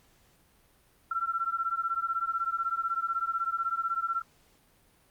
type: beating tone pair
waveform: sine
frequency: 1345 / 1361 Hz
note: E6 / F6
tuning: +34 / -45 cents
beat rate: 16 Hz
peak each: -31 dBFS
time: 1.11-4.22 s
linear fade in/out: 5 ms
effects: pink hiss -64 dBFS RMS until 5.1 s + Opus 48 kbps